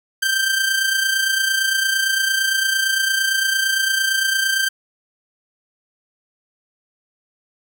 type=tone with amplitude modulation; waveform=sawtooth; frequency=1568 Hz; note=G6; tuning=in tune; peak=-11 dBFS; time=0.22-4.69 s; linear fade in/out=10 ms; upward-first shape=sine; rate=28.8 Hz; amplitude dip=50%; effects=none